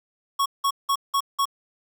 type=tone bursts; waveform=square; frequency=1107 Hz; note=C#6; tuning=3 cents flat; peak=-20 dBFS; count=5; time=0.39-1.455 s; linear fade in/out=10 ms; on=69 ms; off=180 ms; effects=10-bit